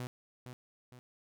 sawtooth tone with echo, 124.8 Hz, B2, 19 cents sharp, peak -34 dBFS, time 0-0.07 s, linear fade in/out 0 ms, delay 460 ms, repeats 2, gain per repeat -7 dB, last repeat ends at 0.99 s, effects none

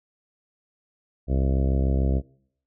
harmonic tone, 66.8 Hz, C2, 36 cents sharp, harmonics 1 / 2 / 3 / 4 / 5 / 6 / 7 / 8 / 9 / 10, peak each -21 / -27 / -31 / -33 / -35 / -37 / -38 / -39 / -40 / -41 dBFS, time 1.27-2.22 s, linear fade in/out 50 ms, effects noise-tail reverb RT60 0.7 s tail -24 dB re dry

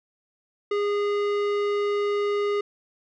sine tone with tanh clipping, 410 Hz, G#4, 22 cents flat, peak -24 dBFS, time 0.71-2.61 s, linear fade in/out 5 ms, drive 16 dB, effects none

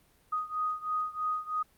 sine beating tone pair, 1245 / 1248.1 Hz, D#6 / D#6, +1 / +5 cents, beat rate 3.1 Hz, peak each -32 / -34 dBFS, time 0.32-1.63 s, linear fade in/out 10 ms, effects pink hiss -65 dBFS RMS until 1.77 s + Opus 32 kbps

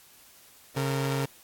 sawtooth tone pair together, 136.5 / 459.1 Hz, C#3 / A#4, -26 / -26 cents, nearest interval octave + major sixth, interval 2100 cents, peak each -23 / -29 dBFS, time 0.76-1.26 s, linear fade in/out 10 ms, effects white hiss -55 dBFS RMS until 1.43 s + AAC 64 kbps

